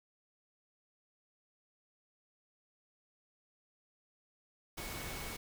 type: tone in noise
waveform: sine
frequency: 2217 Hz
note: C#7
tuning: in tune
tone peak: -51 dBFS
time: 4.77-5.37 s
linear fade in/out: 10 ms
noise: pink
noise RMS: -43 dBFS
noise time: 4.77-5.37 s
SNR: -11 dB
effects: none